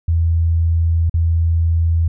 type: tone with dropouts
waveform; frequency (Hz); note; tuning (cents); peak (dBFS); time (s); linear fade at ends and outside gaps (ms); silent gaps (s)
sine; 82.9; E2; +10; -12; 0.08-2.08; 5; 1.097-1.14
effects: none